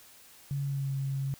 sine tone with pitch glide, 140 to 136.33 Hz, C#3 to C#3, +18 to -28 cents, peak -29 dBFS, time 0.51-1.34 s, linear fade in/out 0 ms, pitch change -46 cents, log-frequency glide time 0.63-0.91 s, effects white hiss -55 dBFS RMS until 1.39 s

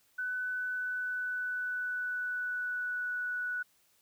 sine tone with pitch glide, 1499 to 1476.7 Hz, F#6 to F#6, +22 to -4 cents, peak -32 dBFS, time 0.18-3.63 s, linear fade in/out 10 ms, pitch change -26 cents, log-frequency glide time 0.63-3.12 s, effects white hiss -69 dBFS RMS until 4.01 s

